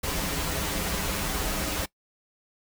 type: noise with comb filter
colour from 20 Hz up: pink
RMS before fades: -29 dBFS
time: 0.03-1.86 s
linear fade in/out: 10 ms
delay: 8.4 ms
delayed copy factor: -0.85
effects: noise-tail reverb RT60 0.1 s tail -21 dB re dry